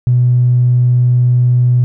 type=tone with tanh clipping; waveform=triangle; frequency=123.47 Hz; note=B2; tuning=in tune; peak=-7 dBFS; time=0.07-1.84 s; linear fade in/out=0 ms; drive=4 dB; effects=none